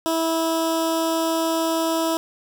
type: tone with notch filter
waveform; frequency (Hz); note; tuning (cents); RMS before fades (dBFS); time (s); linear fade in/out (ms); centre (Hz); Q
15% pulse; 326.4; E4; -17; -22; 0.06-2.17; 0; 2000; 1.1
effects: none